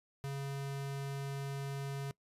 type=tone; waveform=square; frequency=138.59 Hz; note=C#3; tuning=in tune; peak=-38 dBFS; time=0.24-2.11 s; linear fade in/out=0 ms; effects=noise-tail reverb RT60 0.1 s tail -22 dB re dry + resampled to 32000 Hz